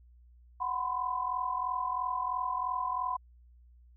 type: tone cluster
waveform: sine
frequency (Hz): 739 / 999 / 1042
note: F#5 / B5 / C6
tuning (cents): -2 / +20 / -7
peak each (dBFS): -39 / -32 / -35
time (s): 0.6-3.17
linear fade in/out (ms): 10
effects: added 60 Hz sine -55 dBFS peak until 3.96 s